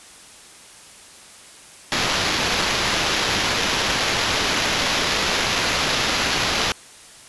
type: noise with sample-and-hold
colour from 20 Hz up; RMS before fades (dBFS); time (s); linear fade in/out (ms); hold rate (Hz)
violet; -21; 1.92-6.72; 0; 8820
effects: white hiss -44 dBFS RMS until 7.28 s + resampled to 24000 Hz